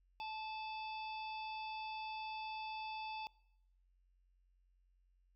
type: harmonic tone with a mistuned harmonic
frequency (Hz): 872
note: A5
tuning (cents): -16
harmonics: 1 / 3 / 4 / 5 / 6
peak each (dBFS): -43 / -49 / -54 / -56 / -63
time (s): 0.2-3.27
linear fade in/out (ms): 0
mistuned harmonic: 5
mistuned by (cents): +100
effects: noise-tail reverb RT60 0.8 s tail -23 dB re dry + added 45 Hz sine -70 dBFS peak until 5.35 s